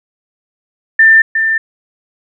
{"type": "tone with echo", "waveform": "sine", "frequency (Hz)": 1788, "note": "A6", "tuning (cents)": 27, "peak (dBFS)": -3, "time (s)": [0.99, 1.22], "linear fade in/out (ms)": 5, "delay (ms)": 360, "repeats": 1, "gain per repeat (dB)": -7, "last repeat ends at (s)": 1.58, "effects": []}